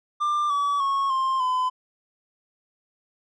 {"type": "tone with pitch steps", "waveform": "triangle", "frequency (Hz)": [1190, 1143.5, 1098.8, 1055.9, 1014.6], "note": ["D6", "D6", "C#6", "C6", "B5"], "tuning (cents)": [22, -47, -16, 15, 46], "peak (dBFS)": -19, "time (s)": [0.2, 1.7], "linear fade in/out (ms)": 20, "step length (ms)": 300, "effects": ["resampled to 22050 Hz"]}